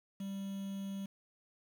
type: tone with quantisation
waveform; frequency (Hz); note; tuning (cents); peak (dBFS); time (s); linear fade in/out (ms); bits
triangle; 196; G3; 0; -36; 0.2-1.06; 5; 9
effects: none